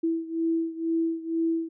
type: beating tone pair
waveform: sine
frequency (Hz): 328.1 / 330.2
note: E4 / E4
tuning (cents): -8 / +3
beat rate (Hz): 2.1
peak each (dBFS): -26 / -29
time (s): 0.03-1.69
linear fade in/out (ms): 10
effects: none